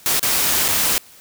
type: noise with dropouts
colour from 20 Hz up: white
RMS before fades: -18 dBFS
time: 0.06-0.98 s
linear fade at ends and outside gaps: 0 ms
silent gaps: 0.195-0.229 / 0.681-0.686 s
effects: white hiss -46 dBFS RMS until 1.2 s